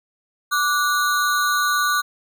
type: ring-modulated tone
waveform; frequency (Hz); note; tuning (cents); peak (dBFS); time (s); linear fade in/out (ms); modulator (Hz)
square; 1318.5; E6; 0; -15; 0.51-2.02; 20; 148
effects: none